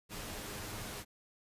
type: noise with comb filter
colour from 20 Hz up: pink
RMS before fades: -43 dBFS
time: 0.09-1.05 s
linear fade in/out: 50 ms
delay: 9.7 ms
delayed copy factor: +0.5
effects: resampled to 32000 Hz